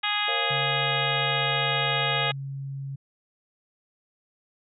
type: harmonic tone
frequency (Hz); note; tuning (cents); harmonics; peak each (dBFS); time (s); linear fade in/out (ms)
415; G#4; -1; 2 / 3 / 4 / 5 / 6 / 7 / 8 / 9; -32 / -32 / -32 / -32 / -32 / -32 / -32 / -32; 0.03-2.32; 10
type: chord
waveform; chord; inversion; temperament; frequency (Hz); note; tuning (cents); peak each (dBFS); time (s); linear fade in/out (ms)
sine; Bb minor; none; equal with one note detuned; 466.2 / 542.6 / 698.5; Bb4 / Db5 / F5; 0 / -37 / 0; -35; 0.28-2.31; 2
type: tone with pitch glide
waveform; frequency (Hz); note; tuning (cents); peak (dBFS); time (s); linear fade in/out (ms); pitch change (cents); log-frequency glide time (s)
sine; 138 to 137.13; C#3 to C#3; -7 to -18; -31; 0.5-2.96; 10; -11; 0.62-1
effects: none